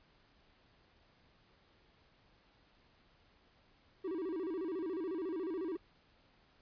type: tone with vibrato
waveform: triangle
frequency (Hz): 349.2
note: F4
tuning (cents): 0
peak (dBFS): -34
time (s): 4.04-5.77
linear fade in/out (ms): 10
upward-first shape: square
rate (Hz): 14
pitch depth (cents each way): 150
effects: pink hiss -68 dBFS RMS until 6.61 s + resampled to 11025 Hz